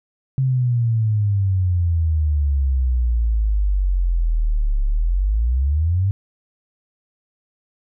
sine exponential two-way sweep, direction down then up, 134.4 to 34.65 to 101.1 Hz, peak -15 dBFS, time 0.38-6.11 s, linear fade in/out 0 ms, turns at 4.84 s, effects none

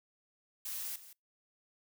blue noise with echo, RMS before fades -40 dBFS, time 0.65-0.96 s, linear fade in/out 5 ms, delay 170 ms, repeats 1, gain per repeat -14 dB, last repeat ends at 1.13 s, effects noise-tail reverb RT60 0.2 s tail -26 dB re dry

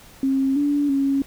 sine tone with pitch steps, 268.8 / 288.6 / 275 Hz, C4 / D4 / C#4, +47 / -30 / -14 cents, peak -17 dBFS, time 0.23-1.22 s, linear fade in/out 2 ms, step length 330 ms, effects pink hiss -47 dBFS RMS until 1.26 s

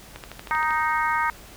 click train, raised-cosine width 0.3 ms, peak -20 dBFS, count 8, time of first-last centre 0.16-0.707 s, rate 12.8 Hz
harmonic tone, 311.1 Hz, D#4, in tune, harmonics 3 / 4 / 5 / 6 / 7, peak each -24 / -26 / -28 / -30 / -31 dBFS, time 0.51-1.3 s, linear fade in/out 0 ms
effects added 50 Hz sine -49 dBFS peak until 1.56 s + pink hiss -46 dBFS RMS until 1.56 s

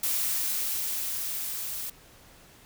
blue noise with level ramp, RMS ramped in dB -27 to -35 dBFS, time 0.03-1.9 s, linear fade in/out 5 ms, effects pink hiss -54 dBFS RMS until 2.65 s

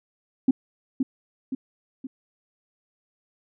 sine tone with echo, 262.6 Hz, C4, 6 cents sharp, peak -13 dBFS, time 0.48-0.51 s, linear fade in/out 5 ms, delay 520 ms, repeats 3, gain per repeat -6 dB, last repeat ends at 2.07 s, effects tanh soft clip ceiling -9 dBFS

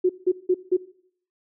sine tone bursts, 365.8 Hz, F#4, 20 cents flat, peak -15 dBFS, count 4, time 0.04-0.77 s, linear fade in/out 10 ms, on 55 ms, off 170 ms, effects noise-tail reverb RT60 0.6 s tail -19 dB re dry

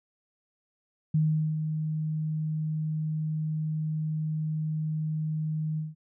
sine tone with ADSR envelope, 155.56 Hz, D#3, in tune, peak -20 dBFS, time 1.14-5.95 s, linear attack 7 ms, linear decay 410 ms, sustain -7 dB, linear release 170 ms, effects none

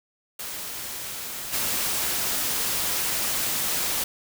white noise with level steps, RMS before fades -34 / -26 dBFS, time 0.39-4.04 s, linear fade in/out 5 ms, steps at 1.52 s, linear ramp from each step 20 ms, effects none

